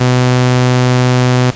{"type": "tone", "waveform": "sawtooth", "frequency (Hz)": 125.6, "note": "B2", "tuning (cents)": 30, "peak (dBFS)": -4, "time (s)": [0, 1.51], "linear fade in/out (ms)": 10, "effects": ["pink hiss -31 dBFS RMS until 1.55 s", "resampled to 16000 Hz"]}